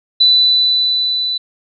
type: tone with level ramp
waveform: sine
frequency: 3985 Hz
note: B7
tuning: 15 cents sharp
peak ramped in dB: -6 to -16 dBFS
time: 0.2-1.38 s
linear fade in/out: 10 ms
effects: none